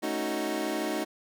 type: chord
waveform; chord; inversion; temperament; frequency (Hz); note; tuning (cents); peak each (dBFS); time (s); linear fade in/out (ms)
25% pulse; D# half-diminished seventh; second; equal; 220 / 277.2 / 311.1 / 370; A3 / C#4 / D#4 / F#4; 0 / 0 / 0 / 0; -33 / -33 / -28 / -31; 0.02-1.05; 20
effects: none